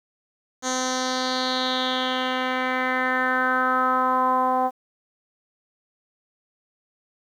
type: tone with low-pass filter sweep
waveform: 10% pulse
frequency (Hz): 256.4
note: C4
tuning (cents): -35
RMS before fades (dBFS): -23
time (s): 0.62-4.71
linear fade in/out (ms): 50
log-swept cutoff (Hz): 6600 to 840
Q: 4.2
effects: 9-bit